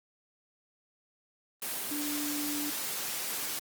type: tone in noise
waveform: sine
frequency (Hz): 293.7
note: D4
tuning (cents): 0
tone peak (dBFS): -34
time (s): 1.91-2.7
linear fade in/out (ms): 2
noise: white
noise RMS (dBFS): -35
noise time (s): 1.62-3.59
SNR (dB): -2
effects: high-pass 150 Hz 12 dB/octave + Opus 24 kbps